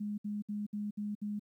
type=tone bursts; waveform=sine; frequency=207.7 Hz; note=G#3; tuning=in tune; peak=-34 dBFS; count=6; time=0-1.395 s; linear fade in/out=10 ms; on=180 ms; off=63 ms; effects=12-bit